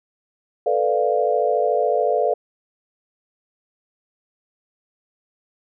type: chord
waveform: sine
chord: B half-diminished seventh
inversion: third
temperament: equal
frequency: 440 / 493.9 / 587.3 / 698.5 Hz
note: A4 / B4 / D5 / F5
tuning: 0 / 0 / 0 / 0 cents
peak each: -22 dBFS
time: 0.66-2.34 s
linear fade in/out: 5 ms
effects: none